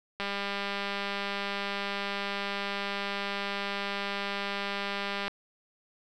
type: click train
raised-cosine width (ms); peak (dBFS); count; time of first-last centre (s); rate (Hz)
0.3; -17; 1017; 0.2-5.28; 200
effects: none